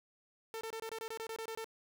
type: tone bursts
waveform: sawtooth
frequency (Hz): 448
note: A4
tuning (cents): +31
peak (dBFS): -36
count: 12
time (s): 0.54-1.644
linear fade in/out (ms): 0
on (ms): 70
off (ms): 24
effects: none